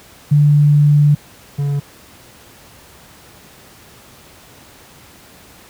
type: tone pair in turn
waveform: sine / triangle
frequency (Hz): 146.83 / 142.4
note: D3 / C#3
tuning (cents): 0 / +47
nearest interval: minor second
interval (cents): 53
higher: first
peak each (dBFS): -7 / -13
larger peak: first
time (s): 0.31-1.15 / 1.58-1.8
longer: first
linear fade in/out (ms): 10
effects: pink hiss -43 dBFS RMS until 5.69 s + high-pass 60 Hz 12 dB/octave